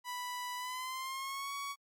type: tone with pitch glide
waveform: sawtooth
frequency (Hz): 987.8 to 1121.7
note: B5 to C#6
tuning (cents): 0 to +20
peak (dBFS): -34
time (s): 0.04-1.76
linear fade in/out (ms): 50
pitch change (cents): +220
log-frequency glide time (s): 0.56-1.53
effects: MP3 64 kbps